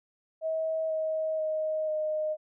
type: tone with pitch steps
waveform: sine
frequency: 640 / 632.3 / 624.7 / 617.1 Hz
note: D#5 / D#5 / D#5 / D#5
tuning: +49 / +28 / +7 / -14 cents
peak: -27 dBFS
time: 0.41-2.37 s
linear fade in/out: 50 ms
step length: 490 ms
effects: none